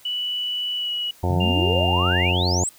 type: tone with pitch glide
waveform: sine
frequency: 2959 to 2923 Hz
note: F#7 to F#7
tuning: -1 to -22 cents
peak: -23 dBFS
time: 0.05-1.11 s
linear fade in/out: 5 ms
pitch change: -21 cents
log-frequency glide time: 0.76-0.91 s
type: harmonic tone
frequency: 89.7 Hz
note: F2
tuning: 47 cents sharp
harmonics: 1 / 2 / 3 / 4 / 5 / 6 / 7 / 8 / 9 / 10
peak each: -21 / -29 / -32 / -29 / -34 / -33 / -35 / -31 / -36 / -31 dBFS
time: 1.23-2.64 s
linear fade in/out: 5 ms
type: exponential sweep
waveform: sine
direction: up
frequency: 130.7 to 8372 Hz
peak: -23 dBFS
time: 1.3-2.69 s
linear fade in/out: 0 ms
type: tone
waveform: sine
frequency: 2800 Hz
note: F7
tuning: 4 cents sharp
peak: -23 dBFS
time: 1.4-2.32 s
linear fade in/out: 10 ms
effects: white hiss -51 dBFS RMS until 2.78 s